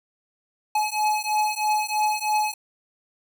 square beating tone pair, 849 / 852.1 Hz, G#5 / G#5, +38 / +44 cents, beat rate 3.1 Hz, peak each -25 dBFS, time 0.75-2.54 s, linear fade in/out 5 ms, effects none

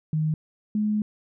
sine tone pair in turn, 155.56 / 211.6 Hz, D#3 / G#3, 0 / +33 cents, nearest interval perfect fourth, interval 533 cents, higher second, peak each -21 dBFS, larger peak neither, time 0.13-0.34 / 0.75-1.02 s, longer second, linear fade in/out 2 ms, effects none

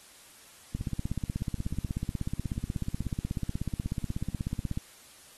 click train, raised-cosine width 5 ms, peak -18 dBFS, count 67, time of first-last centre 0.75-4.774 s, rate 16.4 Hz, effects white hiss -54 dBFS RMS until 5.37 s + AAC 32 kbps

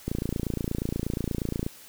click train, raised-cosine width 3 ms, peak -15 dBFS, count 46, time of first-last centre 0.08-1.665 s, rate 28.4 Hz, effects white hiss -49 dBFS RMS until 1.88 s

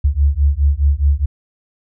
sine beating tone pair, 69 / 73.8 Hz, C#2 / D2, -7 / +9 cents, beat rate 4.8 Hz, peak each -14 dBFS, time 0.04-1.26 s, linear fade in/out 10 ms, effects none

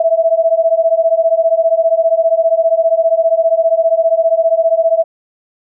sine beating tone pair, 650 / 665 Hz, E5 / E5, -24 / +15 cents, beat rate 15 Hz, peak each -12 dBFS, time 0-5.04 s, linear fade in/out 5 ms, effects none

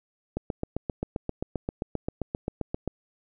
click train, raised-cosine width 2 ms, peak -15 dBFS, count 20, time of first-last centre 0.37-2.877 s, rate 7.58 Hz, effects none

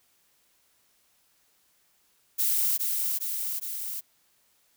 violet noise with echo, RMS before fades -25 dBFS, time 2.38-2.78 s, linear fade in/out 20 ms, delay 410 ms, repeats 3, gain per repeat -3 dB, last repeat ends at 4.01 s, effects white hiss -67 dBFS RMS until 4.76 s

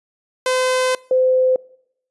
sawtooth / sine tone pair in turn, 512 / 514 Hz, C5 / C5, -38 / -31 cents, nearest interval unison, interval 7 cents, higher second, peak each -12 dBFS, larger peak neither, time 0.46-0.95 / 1.11-1.56 s, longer first, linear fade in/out 2 ms, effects noise-tail reverb RT60 0.7 s tail -23 dB re dry + resampled to 24000 Hz

